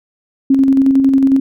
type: tone with tremolo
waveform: sine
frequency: 270 Hz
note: C#4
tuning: 45 cents flat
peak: -6 dBFS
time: 0.5-1.4 s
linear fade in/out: 5 ms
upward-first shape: square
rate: 11 Hz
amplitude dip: 35%
effects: none